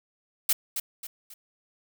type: noise with echo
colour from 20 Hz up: blue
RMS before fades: -22 dBFS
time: 0.49-0.53 s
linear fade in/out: 5 ms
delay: 270 ms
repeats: 3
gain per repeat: -8 dB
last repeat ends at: 1.34 s
effects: none